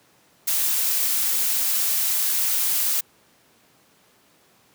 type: noise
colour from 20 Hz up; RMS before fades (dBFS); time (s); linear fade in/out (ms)
blue; -22; 0.47-3.01; 10
effects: pink hiss -58 dBFS RMS until 4.74 s + high-pass 150 Hz 12 dB/octave